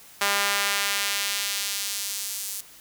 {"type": "tone with high-pass filter sweep", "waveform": "sawtooth", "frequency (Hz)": 201.1, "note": "G3", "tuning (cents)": 44, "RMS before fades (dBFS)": -27, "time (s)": [0.21, 2.61], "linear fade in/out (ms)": 5, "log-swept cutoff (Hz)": [1100, 8200], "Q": 0.75, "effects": ["white hiss -49 dBFS RMS until 2.8 s"]}